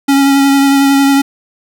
square tone with vibrato, 276.5 Hz, C#4, 4 cents flat, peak -7 dBFS, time 0.08-1.22 s, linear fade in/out 10 ms, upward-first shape triangle, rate 11 Hz, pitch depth 20 cents each way, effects none

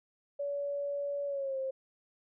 sine tone with pitch glide, 569 to 530.9 Hz, C#5 to C5, +45 to +25 cents, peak -32 dBFS, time 0.39-1.71 s, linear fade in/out 10 ms, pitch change -120 cents, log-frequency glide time 1.26-1.58 s, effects none

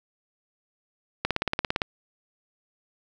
click train, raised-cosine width 0.3 ms, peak -8 dBFS, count 11, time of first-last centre 1.25-1.818 s, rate 17.6 Hz, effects none

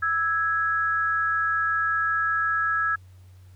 sine tone pair together, 1315.9 / 1661.2 Hz, E6 / G#6, -3 / 0 cents, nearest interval major third, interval 403 cents, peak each -24 dBFS, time 0.02-2.96 s, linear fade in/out 10 ms, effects added 92 Hz sine -46 dBFS peak until 3.55 s + pink hiss -63 dBFS RMS until 3.55 s

